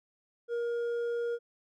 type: tone with hard clipping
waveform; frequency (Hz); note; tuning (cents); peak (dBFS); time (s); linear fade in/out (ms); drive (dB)
sine; 472.2; A#4; +22; -31; 0.48-1.39; 50; 4
effects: none